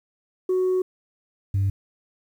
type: tone pair in turn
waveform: sine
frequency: 370 / 98 Hz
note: F#4 / G2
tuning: 0 / 0 cents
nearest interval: octave + major seventh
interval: 2300 cents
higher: first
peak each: -17 dBFS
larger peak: neither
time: 0.49-0.82 / 1.54-1.7 s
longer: first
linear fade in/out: 5 ms
effects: tanh soft clip ceiling -17 dBFS + 9-bit